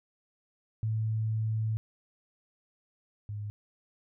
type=tone pair in turn; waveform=sine; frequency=110 / 104.15 Hz; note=A2 / G#2; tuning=0 / +5 cents; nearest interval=minor second; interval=95 cents; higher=first; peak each=-27 / -34 dBFS; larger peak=first; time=0.83-1.77 / 3.29-3.5 s; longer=first; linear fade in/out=0 ms; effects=none